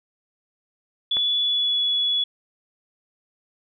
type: tone with pitch glide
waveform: sine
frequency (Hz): 3428 to 3396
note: A7 to G#7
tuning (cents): -46 to +38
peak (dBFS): -19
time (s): 1.11-2.24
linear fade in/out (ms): 5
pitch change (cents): -16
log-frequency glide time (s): 1.41-1.82
type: click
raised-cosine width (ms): 0.5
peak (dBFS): -18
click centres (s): 1.169
effects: none